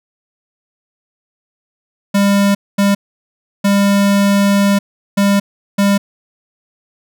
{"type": "tone bursts at uneven times", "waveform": "square", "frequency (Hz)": 200, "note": "G3", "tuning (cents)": 35, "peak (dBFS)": -10, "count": 5, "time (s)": [[2.14, 2.55], [2.78, 2.95], [3.64, 4.79], [5.17, 5.4], [5.78, 5.98]], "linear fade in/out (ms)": 10, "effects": []}